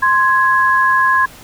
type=tone pair together; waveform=sine; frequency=1046.5 / 1666.4 Hz; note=C6 / G#6; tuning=0 / +5 cents; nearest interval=minor sixth; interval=805 cents; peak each=-12 / -13 dBFS; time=0.02-1.26 s; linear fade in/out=10 ms; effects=pink hiss -39 dBFS RMS until 1.43 s